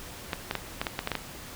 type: clicks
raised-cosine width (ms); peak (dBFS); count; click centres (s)
0.3; -12; 9; 0.332 / 0.511 / 0.553 / 0.815 / 0.868 / 0.991 / 1.074 / 1.117 / 1.153
effects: pink hiss -43 dBFS RMS until 1.55 s